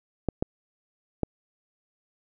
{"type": "clicks", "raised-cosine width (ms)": 2, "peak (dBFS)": -11, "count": 3, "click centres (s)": [0.287, 0.425, 1.233], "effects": []}